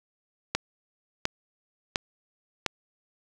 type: click train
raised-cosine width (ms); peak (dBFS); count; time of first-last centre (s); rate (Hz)
0.2; -7; 4; 0.55-2.663; 1.42
effects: none